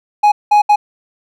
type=tone bursts at uneven times; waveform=triangle; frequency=833 Hz; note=G#5; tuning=5 cents sharp; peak=-4 dBFS; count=3; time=0.23-0.32 / 0.51-0.62 / 0.69-0.76 s; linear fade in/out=10 ms; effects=none